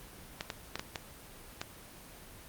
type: clicks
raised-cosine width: 0.2 ms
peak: -17 dBFS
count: 6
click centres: 0.409 / 0.502 / 0.756 / 0.795 / 0.958 / 1.615 s
effects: pink hiss -51 dBFS RMS until 2.48 s + Opus 24 kbps